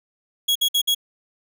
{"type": "tone bursts", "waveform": "40% pulse", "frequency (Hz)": 3322, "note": "G#7", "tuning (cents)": 0, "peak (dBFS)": -16, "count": 4, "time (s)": [0.48, 0.948], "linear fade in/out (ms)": 10, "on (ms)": 75, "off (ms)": 56, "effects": []}